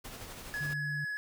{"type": "noise with tremolo", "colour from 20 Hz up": "pink", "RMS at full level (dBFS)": -44, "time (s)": [0.04, 0.74], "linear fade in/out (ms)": 10, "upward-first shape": "sine", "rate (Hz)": 12, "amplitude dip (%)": 35}
{"type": "tone with vibrato", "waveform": "triangle", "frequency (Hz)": 1688, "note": "G#6", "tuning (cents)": 28, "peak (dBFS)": -32, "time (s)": [0.54, 1.17], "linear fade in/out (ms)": 0, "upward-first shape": "sine", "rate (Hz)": 20, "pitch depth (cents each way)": 17}
{"type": "tone", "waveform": "sine", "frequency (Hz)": 146.83, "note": "D3", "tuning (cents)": 0, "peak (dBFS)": -36, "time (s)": [0.6, 1.05], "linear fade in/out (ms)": 10}
{"effects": []}